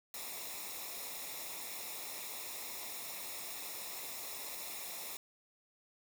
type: noise with comb filter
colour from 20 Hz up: white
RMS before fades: -44 dBFS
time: 0.14-5.17 s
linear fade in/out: 2 ms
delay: 0.65 ms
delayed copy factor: -0.7
effects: none